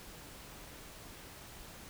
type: silence
effects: pink hiss -51 dBFS RMS until 1.89 s